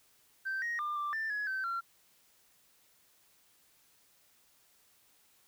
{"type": "tone with pitch steps", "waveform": "sine", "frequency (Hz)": [1557, 1877, 1197, 1178, 1779, 1683, 1543, 1369], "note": ["G6", "A#6", "D6", "D6", "A6", "G#6", "G6", "F6"], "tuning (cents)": [-12, 11, 33, 5, 19, 23, -28, -35], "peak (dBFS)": -31, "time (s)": [0.45, 1.81], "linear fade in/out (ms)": 20, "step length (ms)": 170, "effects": ["tanh soft clip ceiling -30 dBFS", "white hiss -67 dBFS RMS until 5.47 s"]}